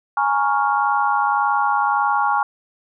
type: chord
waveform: sine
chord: Bb minor seventh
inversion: third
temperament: equal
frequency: 830.6 / 932.3 / 1108.7 / 1396.9 Hz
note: Ab5 / Bb5 / Db6 / F6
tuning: 0 / 0 / 0 / 0 cents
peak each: -19 / -24 / -21 / -23 dBFS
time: 0.17-2.43 s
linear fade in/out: 2 ms
effects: none